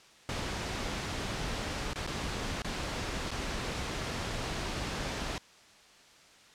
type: noise with dropouts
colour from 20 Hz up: pink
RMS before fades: -35 dBFS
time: 0.29-5.38 s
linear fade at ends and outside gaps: 0 ms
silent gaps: 1.933-1.958 / 2.065-2.075 / 2.619-2.646 / 3.307-3.315 s
effects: white hiss -57 dBFS RMS until 6.54 s + low-pass 6000 Hz 12 dB/octave